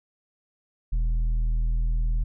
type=tone with tanh clipping; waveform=sine; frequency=40.38 Hz; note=E1; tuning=35 cents flat; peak=-22 dBFS; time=0.92-2.24 s; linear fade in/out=10 ms; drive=6 dB; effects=none